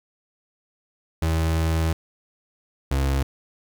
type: tone pair in turn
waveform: 35% pulse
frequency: 80.9 / 68.03 Hz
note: E2 / C#2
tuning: -32 / -32 cents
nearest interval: minor third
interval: 300 cents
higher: first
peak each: -18 dBFS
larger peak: neither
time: 1.22-1.93 / 2.91-3.23 s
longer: first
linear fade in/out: 5 ms
effects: 10-bit